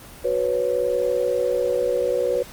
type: chord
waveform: sine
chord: F# suspended fourth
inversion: none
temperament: equal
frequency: 370 / 493.9 / 554.4 Hz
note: F#4 / B4 / C#5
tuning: 0 / 0 / 0 cents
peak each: -27 / -21 / -24 dBFS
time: 0.24-2.43 s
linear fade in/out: 10 ms
effects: pink hiss -42 dBFS RMS until 2.52 s + Opus 24 kbps